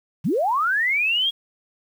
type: linear sweep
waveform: sine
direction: up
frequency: 114.8 to 3322 Hz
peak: -18 dBFS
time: 0.24-1.31 s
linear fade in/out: 20 ms
effects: 8-bit